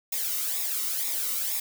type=noise with flanger; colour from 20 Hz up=blue; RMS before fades=-29 dBFS; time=0.12-1.6 s; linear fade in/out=5 ms; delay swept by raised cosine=0.66 to 1.22 ms; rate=2.1 Hz; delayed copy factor=-0.65; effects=none